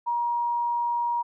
sine tone, 950 Hz, A#5, 33 cents sharp, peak -23 dBFS, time 0.06-1.23 s, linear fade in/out 20 ms, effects none

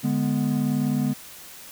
triangle chord, G# diminished, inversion second, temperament equal, 146.83 / 207.7 / 246.9 Hz, D3 / G#3 / B3, 0 / 0 / 0 cents, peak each -24 / -24 / -22 dBFS, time 0.03-1.14 s, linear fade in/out 20 ms, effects white hiss -43 dBFS RMS until 1.71 s

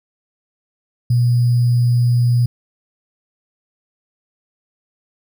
sine tone with sample-and-hold, 121.1 Hz, B2, 34 cents flat, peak -11 dBFS, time 1.1-2.46 s, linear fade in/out 5 ms, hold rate 4900 Hz, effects none

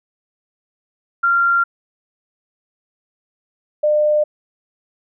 sine tone pair in turn, 1384 / 601.7 Hz, F6 / D5, -16 / +42 cents, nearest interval octave + major second, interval 1442 cents, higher first, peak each -12 dBFS, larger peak neither, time 1.23-1.64 / 3.83-4.24 s, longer neither, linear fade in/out 10 ms, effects none

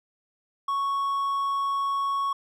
triangle tone, 1108.7 Hz, C#6, in tune, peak -22 dBFS, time 0.68-2.33 s, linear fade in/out 5 ms, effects none

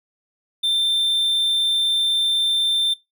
triangle tone, 3572 Hz, A7, 25 cents sharp, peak -16 dBFS, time 0.63-2.94 s, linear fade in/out 10 ms, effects noise-tail reverb RT60 0.2 s tail -19 dB re dry

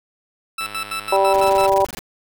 20% pulse tone with tremolo, 1318.5 Hz, E6, in tune, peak -18 dBFS, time 0.58-1.67 s, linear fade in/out 5 ms, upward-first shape square, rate 6 Hz, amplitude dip 80%
click train, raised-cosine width 0.3 ms, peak -18 dBFS, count 110, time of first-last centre 0.61-1.668 s, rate 103 Hz
harmonic tone, 194.7 Hz, G3, 12 cents flat, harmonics 2 / 3 / 4 / 5, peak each -20 / -17 / -19 / -19 dBFS, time 1.12-1.85 s, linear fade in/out 5 ms
pink noise bursts, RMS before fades -31 dBFS, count 16, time 1.34-1.991 s, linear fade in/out 0 ms, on 21 ms, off 21 ms
effects none

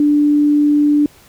sine tone, 294 Hz, D4, 2 cents sharp, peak -9 dBFS, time 0-1.06 s, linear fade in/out 2 ms, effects pink hiss -46 dBFS RMS until 1.28 s

